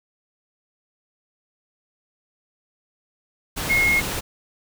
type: tone in noise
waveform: sine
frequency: 2157 Hz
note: C#7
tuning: 48 cents flat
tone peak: -16 dBFS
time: 3.69-4.01 s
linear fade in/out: 20 ms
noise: pink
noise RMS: -27 dBFS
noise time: 3.56-4.21 s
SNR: +8 dB
effects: none